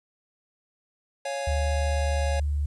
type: chord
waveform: square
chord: Db major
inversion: none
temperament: equal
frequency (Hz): 554.4 / 698.5 / 830.6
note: Db5 / F5 / Ab5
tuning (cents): 0 / 0 / 0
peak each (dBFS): -31 / -36 / -37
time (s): 1.25-2.4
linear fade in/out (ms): 5
type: tone with pitch glide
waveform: sine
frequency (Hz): 73.8 to 72.7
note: D2 to D2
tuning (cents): +9 to -17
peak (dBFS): -23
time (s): 1.47-2.66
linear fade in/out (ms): 5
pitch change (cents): -26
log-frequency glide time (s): 1.8-2.54
effects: resampled to 24000 Hz + 10-bit